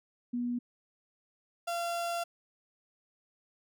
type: tone pair in turn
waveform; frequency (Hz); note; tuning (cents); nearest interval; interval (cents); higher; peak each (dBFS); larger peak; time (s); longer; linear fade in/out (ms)
sine / 35% pulse; 242.6 / 686.2; B3 / F5; -31 / -31; octave + tritone; 1800; second; -30 / -30; neither; 0.33-0.59 / 1.67-2.24; second; 10
effects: none